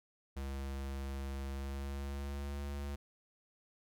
square tone with pitch glide, 68.2 to 70.85 Hz, C#2 to C#2, -28 to +38 cents, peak -39 dBFS, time 0.36-2.96 s, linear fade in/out 10 ms, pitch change +66 cents, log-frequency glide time 1.5-2.61 s, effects none

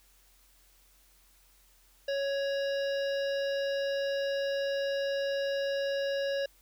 harmonic tone with a mistuned harmonic, 554.4 Hz, C#5, in tune, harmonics 1 / 3 / 5 / 7 / 9 / 10, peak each -29 / -39 / -43 / -46 / -48 / -49 dBFS, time 2.08-6.46 s, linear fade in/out 5 ms, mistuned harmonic 5, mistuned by +39 cents, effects added 44 Hz sine -64 dBFS peak until 6.61 s + white hiss -64 dBFS RMS until 6.61 s

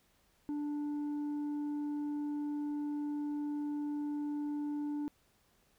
sine tone with tanh clipping, 293.7 Hz, D4, in tune, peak -35 dBFS, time 0.49-5.08 s, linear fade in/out 0 ms, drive 4 dB, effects pink hiss -71 dBFS RMS until 5.78 s

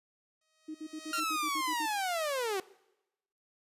5% pulse tone with exponential growth, 630 Hz, D#5, 21 cents sharp, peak -27 dBFS, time 0.41-1.2 s, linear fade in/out 5 ms, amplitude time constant 170 ms
sine tone bursts, 311.1 Hz, D#4, in tune, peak -37 dBFS, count 10, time 0.68-1.863 s, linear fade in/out 10 ms, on 67 ms, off 57 ms
sawtooth linear sweep, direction down, 1400 to 363.3 Hz, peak -27 dBFS, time 1.13-2.6 s, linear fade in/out 2 ms
effects noise-tail reverb RT60 0.9 s tail -21 dB re dry + resampled to 32000 Hz

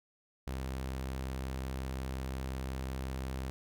sawtooth tone, 65.6 Hz, C2, 5 cents sharp, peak -32 dBFS, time 0.47-3.5 s, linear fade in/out 0 ms, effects none

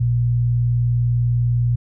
sine tone pair together, 59.96 / 120 Hz, A#1 / B2, +49 / -49 cents, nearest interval octave, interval 1202 cents, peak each -27 / -15 dBFS, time 0-1.76 s, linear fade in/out 10 ms, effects none

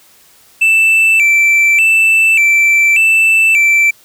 triangle tone with vibrato, 2488 Hz, D#7, 1 cent flat, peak -5 dBFS, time 0.61-3.91 s, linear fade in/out 10 ms, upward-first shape square, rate 0.85 Hz, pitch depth 110 cents each way, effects white hiss -46 dBFS RMS until 4.04 s

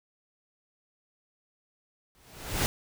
pink noise with exponential growth, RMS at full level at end -24 dBFS, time 2.15-2.66 s, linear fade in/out 0 ms, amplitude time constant 110 ms, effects none

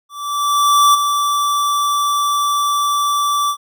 square tone with ADSR envelope, 1162 Hz, D6, 19 cents flat, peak -8 dBFS, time 0.09-3.57 s, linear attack 850 ms, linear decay 15 ms, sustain -7 dB, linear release 78 ms, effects none

